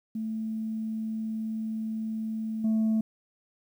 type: tone with level steps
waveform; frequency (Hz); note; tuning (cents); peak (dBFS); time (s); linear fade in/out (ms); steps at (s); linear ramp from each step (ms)
sine; 220.2; A3; +2; -29 / -20; 0.15-3.01; 5; 2.64; 5
effects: tanh soft clip ceiling -21 dBFS + 10-bit